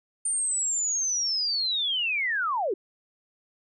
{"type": "linear sweep", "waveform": "sine", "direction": "down", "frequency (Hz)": [9020, 339.3], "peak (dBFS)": -24, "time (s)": [0.25, 2.74], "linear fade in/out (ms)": 5, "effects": []}